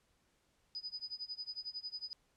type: tone with tremolo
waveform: sine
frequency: 4978 Hz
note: D#8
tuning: in tune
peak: -38 dBFS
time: 0.75-2.13 s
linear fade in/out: 0 ms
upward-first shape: sine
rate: 11 Hz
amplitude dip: 95%
effects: pink hiss -75 dBFS RMS until 2.36 s + low-pass 10000 Hz 12 dB/octave